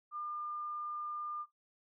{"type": "tone", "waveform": "sine", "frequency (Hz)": 1203, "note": "D6", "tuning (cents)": 41, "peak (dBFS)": -38, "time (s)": [0.11, 1.46], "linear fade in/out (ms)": 50, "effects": ["noise-tail reverb RT60 0.2 s tail -19 dB re dry"]}